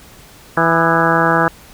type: harmonic tone with a mistuned harmonic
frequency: 165.1 Hz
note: E3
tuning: 3 cents sharp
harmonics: 1 / 2 / 3 / 4 / 5 / 6 / 7 / 8 / 9 / 10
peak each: -20 / -20 / -20 / -20 / -20 / -20 / -20 / -20 / -20 / -20 dBFS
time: 0.57-1.48 s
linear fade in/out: 2 ms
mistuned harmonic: 7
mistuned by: +71 cents
effects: pink hiss -42 dBFS RMS until 1.73 s